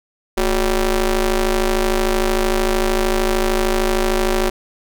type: ring-modulated tone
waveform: sawtooth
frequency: 196.6 Hz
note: G3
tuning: 5 cents sharp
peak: -8 dBFS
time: 0.37-4.5 s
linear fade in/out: 10 ms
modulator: 170 Hz
effects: none